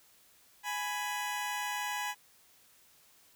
20% pulse tone pair together, 833 / 990.6 Hz, G#5 / B5, +5 / +5 cents, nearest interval minor third, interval 300 cents, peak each -31 / -32 dBFS, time 0.63-2.15 s, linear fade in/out 50 ms, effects white hiss -63 dBFS RMS until 3.35 s

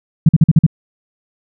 sine tone bursts, 158.9 Hz, D#3, 37 cents sharp, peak -3 dBFS, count 6, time 0.26-0.665 s, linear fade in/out 5 ms, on 30 ms, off 45 ms, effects none

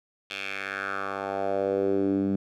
10% pulse tone with band-pass filter sweep, 98 Hz, G2, in tune, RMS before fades -28 dBFS, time 0.3-2.36 s, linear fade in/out 5 ms, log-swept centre 3000 to 220 Hz, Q 3, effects none

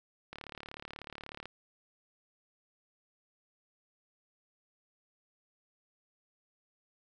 click train, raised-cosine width 0.3 ms, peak -27 dBFS, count 42, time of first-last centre 0.33-1.456 s, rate 36.4 Hz, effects none

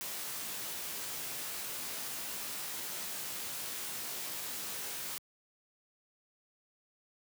white noise with comb filter, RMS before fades -40 dBFS, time 0.01-5.18 s, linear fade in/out 0 ms, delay 18 ms, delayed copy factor -0.65, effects high-pass 100 Hz 12 dB/octave

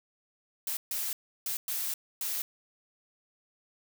blue noise bursts at uneven times, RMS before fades -33 dBFS, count 5, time 0.67-0.77 / 0.91-1.13 / 1.46-1.57 / 1.68-1.94 / 2.21-2.42 s, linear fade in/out 2 ms, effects none

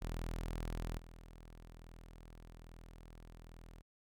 sawtooth tone with level steps, 41.2 Hz, E1, in tune, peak -35 / -49 dBFS, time 0.01-3.82 s, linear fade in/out 20 ms, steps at 0.98 s, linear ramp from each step 10 ms, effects none

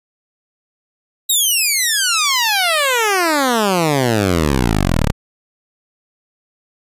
10% pulse exponential sweep, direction down, 3871 to 32.98 Hz, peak -5 dBFS, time 1.29-5.12 s, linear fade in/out 10 ms, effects resampled to 32000 Hz

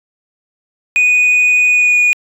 sine tone with pitch glide, 2478 to 2455 Hz, D#7 to D#7, -8 to -24 cents, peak -5 dBFS, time 0.96-2.13 s, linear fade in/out 0 ms, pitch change -16 cents, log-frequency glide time 1.71-1.98 s, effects tanh soft clip ceiling -7 dBFS

